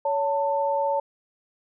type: tone pair together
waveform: sine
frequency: 562 / 892.1 Hz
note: C#5 / A5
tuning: +24 / +24 cents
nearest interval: minor sixth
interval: 800 cents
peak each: -24 dBFS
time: 0.05-1 s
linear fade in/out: 5 ms
effects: none